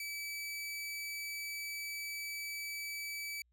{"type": "tone", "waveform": "sawtooth", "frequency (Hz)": 2300, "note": "D7", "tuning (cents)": -37, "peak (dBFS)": -36, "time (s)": [0, 3.42], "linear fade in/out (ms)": 2, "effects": ["added 60 Hz sine -70 dBFS peak until 3.52 s"]}